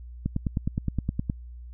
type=click train; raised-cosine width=5 ms; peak=-13 dBFS; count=11; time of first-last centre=0.26-1.298 s; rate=9.63 Hz; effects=added 60 Hz sine -39 dBFS peak until 1.73 s